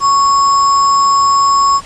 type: tone with sample-and-hold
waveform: sine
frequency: 1108.7 Hz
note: C#6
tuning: in tune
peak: -7 dBFS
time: 0-1.81 s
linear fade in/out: 50 ms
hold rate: 6300 Hz
effects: pink hiss -35 dBFS RMS until 1.85 s + resampled to 22050 Hz